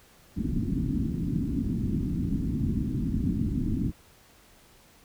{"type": "low-pass noise", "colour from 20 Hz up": "white", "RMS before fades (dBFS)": -28, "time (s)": [0.36, 3.92], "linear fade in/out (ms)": 20, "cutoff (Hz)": 290, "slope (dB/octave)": 48, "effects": ["pink hiss -57 dBFS RMS until 5.04 s"]}